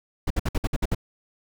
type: noise bursts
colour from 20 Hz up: brown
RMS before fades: -22 dBFS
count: 8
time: 0.27-0.948 s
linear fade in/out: 5 ms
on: 34 ms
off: 58 ms
effects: none